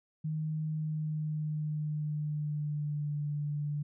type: tone with pitch glide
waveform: sine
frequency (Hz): 155.56 to 147.17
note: D#3 to D3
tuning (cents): 0 to +4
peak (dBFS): -31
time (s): 0.24-3.83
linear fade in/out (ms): 10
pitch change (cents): -96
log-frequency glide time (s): 0.67-3.19
effects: none